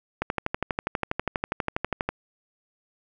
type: click train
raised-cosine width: 0.5 ms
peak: -10 dBFS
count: 24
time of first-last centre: 0.22-2.09 s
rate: 12.3 Hz
effects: none